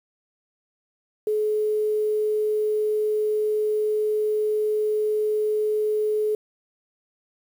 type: tone with quantisation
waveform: sine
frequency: 426.3 Hz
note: G#4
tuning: 45 cents sharp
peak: -20 dBFS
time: 1.27-6.35 s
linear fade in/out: 2 ms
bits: 8
effects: none